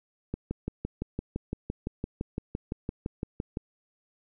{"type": "click train", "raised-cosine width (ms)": 3, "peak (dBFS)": -18, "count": 20, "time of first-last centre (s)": [0.34, 3.571], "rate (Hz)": 5.88, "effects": []}